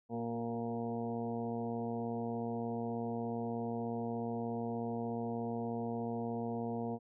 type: harmonic tone with a mistuned harmonic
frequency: 116.7 Hz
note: A#2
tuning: 2 cents sharp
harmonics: 1 / 2 / 3 / 4 / 5 / 6 / 7 / 8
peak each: -44 / -38 / -48 / -41 / -53 / -44 / -51 / -51 dBFS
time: 0.09-6.99 s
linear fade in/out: 50 ms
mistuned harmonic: 3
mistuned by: +27 cents
effects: none